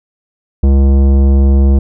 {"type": "tone with tanh clipping", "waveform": "sine", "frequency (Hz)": 68.3, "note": "C#2", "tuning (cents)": -25, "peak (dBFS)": -7, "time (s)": [0.63, 1.79], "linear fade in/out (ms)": 5, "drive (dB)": 15, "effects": []}